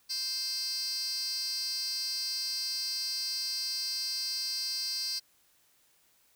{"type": "tone with high-pass filter", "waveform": "15% pulse", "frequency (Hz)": 523, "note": "C5", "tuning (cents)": -1, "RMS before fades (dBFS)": -34, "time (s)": [0.09, 5.2], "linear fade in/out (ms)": 20, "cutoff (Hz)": 4500, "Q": 7.3, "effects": ["white hiss -67 dBFS RMS until 6.35 s"]}